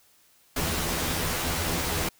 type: noise with comb filter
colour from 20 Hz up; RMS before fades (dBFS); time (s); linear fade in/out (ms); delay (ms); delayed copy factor
pink; -28; 0.56-2.09; 5; 12; +0.85
effects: white hiss -61 dBFS RMS until 2.19 s

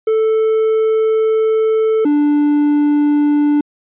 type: tone pair in turn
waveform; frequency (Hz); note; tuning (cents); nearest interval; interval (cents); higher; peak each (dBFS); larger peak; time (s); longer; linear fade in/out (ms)
triangle; 440 / 293.7; A4 / D4; 0 / 0; perfect fifth; 700; first; -9 / -8; second; 0.07-2.05 / 2.05-3.61; first; 5
effects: resampled to 8000 Hz

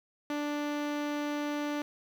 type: tone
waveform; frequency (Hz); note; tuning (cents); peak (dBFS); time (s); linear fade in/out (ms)
sawtooth; 293.7; D4; 0; -27; 0.3-1.82; 2
effects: low-pass 4000 Hz 12 dB/octave + 9-bit

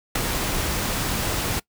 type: noise with ADSR envelope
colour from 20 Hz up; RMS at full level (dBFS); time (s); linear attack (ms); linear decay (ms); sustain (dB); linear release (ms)
pink; -19; 0.15-1.6; 8; 4; -6; 11
effects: noise-tail reverb RT60 0.1 s tail -22 dB re dry

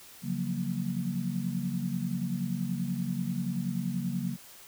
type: chord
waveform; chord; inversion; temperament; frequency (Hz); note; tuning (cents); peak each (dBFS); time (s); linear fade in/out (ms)
sine; Gb major seventh; second; equal; 138.59 / 174.61 / 185 / 233.1; Db3 / F3 / Gb3 / Bb3; 0 / 0 / 0 / 0; -36 / -35 / -33 / -35; 0.22-4.37; 50
effects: white hiss -51 dBFS RMS until 4.67 s

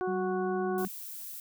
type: harmonic tone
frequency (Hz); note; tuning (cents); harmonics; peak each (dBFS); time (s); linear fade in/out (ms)
369; F#4; -5; 1 / 2 / 3 / 4; -30 / -36 / -40 / -42; 0.01-0.85; 0
type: tone with pitch glide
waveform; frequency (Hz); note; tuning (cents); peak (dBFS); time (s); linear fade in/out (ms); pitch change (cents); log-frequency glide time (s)
sine; 190.3 to 194.3; F#3 to G3; +49 to -15; -34; 0.07-0.88; 10; +36; 0.42-0.66
type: noise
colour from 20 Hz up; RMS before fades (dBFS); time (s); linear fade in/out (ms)
violet; -42; 0.78-1.4; 2
effects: none

